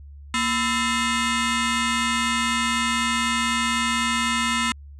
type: ring-modulated tone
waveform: 15% pulse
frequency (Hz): 776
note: G5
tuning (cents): -18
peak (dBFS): -11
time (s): 0.34-4.72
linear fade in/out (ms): 2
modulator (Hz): 542
effects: added 71 Hz sine -39 dBFS peak until 4.99 s + resampled to 24000 Hz